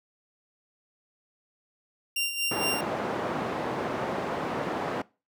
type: tone with tremolo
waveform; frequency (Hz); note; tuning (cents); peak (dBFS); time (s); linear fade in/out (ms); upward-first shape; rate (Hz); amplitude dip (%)
sawtooth; 2778; F7; -10; -21; 2.16-2.81; 5; sine; 4.3; 60
type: band-pass noise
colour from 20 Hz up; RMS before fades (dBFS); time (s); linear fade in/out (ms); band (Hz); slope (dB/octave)
white; -31; 2.51-5.02; 5; 150 to 850; 12
effects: noise-tail reverb RT60 0.3 s tail -22 dB re dry